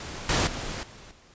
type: noise with level steps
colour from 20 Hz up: pink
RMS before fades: -37 / -23 / -34 / -47 / -55 dBFS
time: 0-1.34 s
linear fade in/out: 2 ms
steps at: 0.29 / 0.47 / 0.83 / 1.11 s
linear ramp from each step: 2 ms
effects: resampled to 16000 Hz